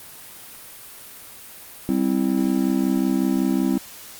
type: chord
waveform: triangle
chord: C major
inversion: second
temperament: just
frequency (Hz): 196.22 / 261.6 / 327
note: G3 / C4 / E4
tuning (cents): +2 / 0 / -14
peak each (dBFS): -21 / -19 / -22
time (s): 1.89-3.78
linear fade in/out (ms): 0
effects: white hiss -41 dBFS RMS until 4.19 s + Opus 32 kbps